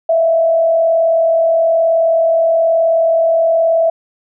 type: tone with frequency modulation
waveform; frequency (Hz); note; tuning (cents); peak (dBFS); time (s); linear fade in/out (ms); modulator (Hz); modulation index
sine; 659.3; E5; 0; -9; 0.09-3.9; 5; 38.9; 0.41
effects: none